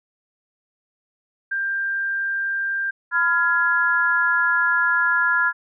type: tone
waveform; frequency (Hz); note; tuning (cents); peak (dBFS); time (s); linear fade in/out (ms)
sine; 1588; G6; +22; -21; 1.51-2.91; 10
type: chord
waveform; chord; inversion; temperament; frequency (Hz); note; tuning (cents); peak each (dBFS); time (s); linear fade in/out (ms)
sine; F diminished; second; just; 1005.8 / 1396.9 / 1676.3; Cb6 / F6 / Ab6; +31 / 0 / +16; -25 / -19 / -20; 3.11-5.53; 50
effects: none